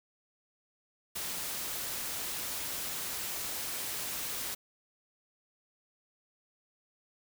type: noise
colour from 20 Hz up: white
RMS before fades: -37 dBFS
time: 1.15-4.55 s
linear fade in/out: 10 ms
effects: none